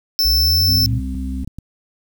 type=tone; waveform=square; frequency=5310 Hz; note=E8; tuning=12 cents sharp; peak=-14 dBFS; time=0.19-0.86 s; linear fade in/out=0 ms
type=linear sweep; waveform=sine; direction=up; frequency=58.4 to 121.3 Hz; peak=-17 dBFS; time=0.24-1 s; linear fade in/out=20 ms
type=clicks; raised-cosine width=5 ms; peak=-18 dBFS; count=9; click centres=0.614 / 0.759 / 0.801 / 0.838 / 0.932 / 1.149 / 1.445 / 1.476 / 1.586 s
type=harmonic tone; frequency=65.41 Hz; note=C2; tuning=in tune; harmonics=1 / 3 / 4; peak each=-23 / -30 / -27 dBFS; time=0.68-1.44 s; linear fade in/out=5 ms
effects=8-bit